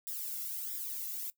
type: noise with flanger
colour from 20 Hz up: violet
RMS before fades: -39 dBFS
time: 0.07-1.3 s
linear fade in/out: 0 ms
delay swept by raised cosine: 0.56 to 1.48 ms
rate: 1.5 Hz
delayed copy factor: +1
effects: noise-tail reverb RT60 0.1 s tail -19 dB re dry